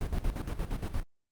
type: noise with tremolo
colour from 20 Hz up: brown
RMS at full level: -30 dBFS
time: 0.01-1.03 s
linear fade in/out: 0 ms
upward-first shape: square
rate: 8.6 Hz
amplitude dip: 70%
effects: Opus 32 kbps